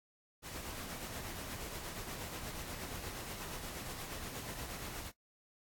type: noise with tremolo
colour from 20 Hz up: pink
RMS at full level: -43 dBFS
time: 0.42-5.12 s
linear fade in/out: 50 ms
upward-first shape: sine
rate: 8.4 Hz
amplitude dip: 35%
effects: noise-tail reverb RT60 0.1 s tail -17 dB re dry + AAC 64 kbps